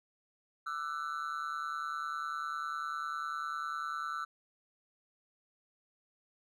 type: tone with amplitude modulation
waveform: triangle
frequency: 1334 Hz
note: E6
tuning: 20 cents sharp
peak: -29 dBFS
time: 0.66-4.25 s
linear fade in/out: 10 ms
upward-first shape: sine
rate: 150 Hz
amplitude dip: 100%
effects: none